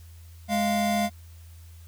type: tone pair together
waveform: square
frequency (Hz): 207.7 / 697.2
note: G#3 / F5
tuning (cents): 0 / -3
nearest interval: octave + major sixth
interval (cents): 2097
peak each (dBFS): -26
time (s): 0.48-1.1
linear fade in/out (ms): 50
effects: added 83 Hz sine -44 dBFS peak until 1.87 s + white hiss -58 dBFS RMS until 1.87 s